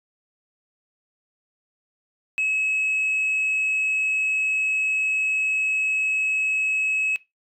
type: tone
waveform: sine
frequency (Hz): 2573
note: E7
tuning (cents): -43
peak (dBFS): -19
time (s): 2.38-7.16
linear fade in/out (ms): 0
effects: noise-tail reverb RT60 0.2 s tail -20 dB re dry + tanh soft clip ceiling -18 dBFS